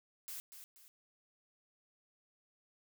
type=noise with echo; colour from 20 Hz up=blue; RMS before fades=-45 dBFS; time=0.28-0.4 s; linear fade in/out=0 ms; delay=240 ms; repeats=2; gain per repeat=-8 dB; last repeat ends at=0.88 s; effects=none